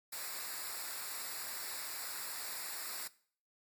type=noise with comb filter; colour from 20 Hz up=white; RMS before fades=-42 dBFS; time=0.12-3.08 s; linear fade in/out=10 ms; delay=0.32 ms; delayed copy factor=-0.75; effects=noise-tail reverb RT60 0.5 s tail -19 dB re dry + MP3 96 kbps